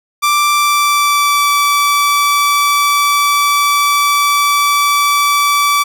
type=tone with pitch glide; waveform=sawtooth; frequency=1174.7 to 1155.2 Hz; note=D6 to D6; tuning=0 to -29 cents; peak=-6 dBFS; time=0.22-5.84 s; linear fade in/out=20 ms; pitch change=-29 cents; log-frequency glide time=0.51-1.5 s; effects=none